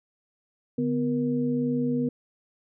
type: tone cluster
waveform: sine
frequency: 146.4 / 248.7 / 472.2 Hz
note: D3 / B3 / A#4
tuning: -5 / +12 / +22 cents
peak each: -32 / -24 / -31 dBFS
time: 0.78-2.09 s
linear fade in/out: 5 ms
effects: none